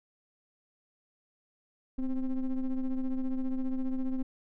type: ring-modulated tone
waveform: triangle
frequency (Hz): 133.4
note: C3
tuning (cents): +34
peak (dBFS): -23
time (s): 1.98-4.23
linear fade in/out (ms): 10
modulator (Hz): 126
effects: none